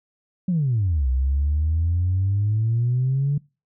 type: exponential two-way sweep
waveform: sine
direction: down then up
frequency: 190 to 63 to 145.8 Hz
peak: -17 dBFS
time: 0.48-3.38 s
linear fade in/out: 5 ms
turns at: 1.08 s
effects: noise-tail reverb RT60 0.3 s tail -25 dB re dry + tanh soft clip ceiling -14 dBFS